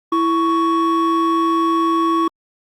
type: tone pair together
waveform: triangle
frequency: 330.8 / 1114 Hz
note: E4 / C#6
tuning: +6 / +8 cents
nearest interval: octave + major sixth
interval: 2102 cents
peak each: -14 dBFS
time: 0.12-2.28 s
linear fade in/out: 5 ms
effects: tanh soft clip ceiling -7 dBFS + Opus 32 kbps